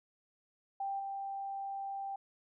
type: tone with level steps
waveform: sine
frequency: 787 Hz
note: G5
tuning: 7 cents sharp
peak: -34 / -37 dBFS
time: 0.8-2.16 s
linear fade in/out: 5 ms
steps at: 0.99 s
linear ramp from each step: 10 ms
effects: none